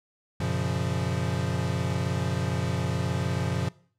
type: chord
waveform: square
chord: Gb major seventh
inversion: none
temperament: equal with one note detuned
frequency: 92.5 / 119.4 / 138.59 / 174.61 Hz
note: Gb2 / Bb2 / Db3 / F3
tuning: 0 / +42 / 0 / 0 cents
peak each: -32 dBFS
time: 0.4-3.69 s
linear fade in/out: 5 ms
effects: noise-tail reverb RT60 0.5 s tail -21 dB re dry + low-pass 9000 Hz 12 dB/octave